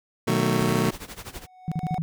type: chord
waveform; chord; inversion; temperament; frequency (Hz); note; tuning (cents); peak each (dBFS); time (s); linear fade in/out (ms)
25% pulse; B dominant seventh; none; just; 123.47 / 154.34 / 185.21 / 222.2; B2 / D#3 / F#3 / A3; 0 / -14 / +2 / +17; -23 / -23 / -23 / -22; 0.27-0.91; 10
type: noise with tremolo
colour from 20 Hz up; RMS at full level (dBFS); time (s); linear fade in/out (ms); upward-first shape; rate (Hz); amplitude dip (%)
pink; -36; 0.51-1.47; 50; sine; 12; 85
type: tone with exponential growth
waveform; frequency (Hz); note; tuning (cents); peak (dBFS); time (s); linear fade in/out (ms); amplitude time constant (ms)
triangle; 740; F#5; 0; -24; 1.24-1.98; 1; 160
type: tone bursts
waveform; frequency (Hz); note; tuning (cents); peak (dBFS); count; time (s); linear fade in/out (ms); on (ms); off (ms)
sine; 162.4; E3; -26; -23; 5; 1.68-2.02; 0; 36; 40
effects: none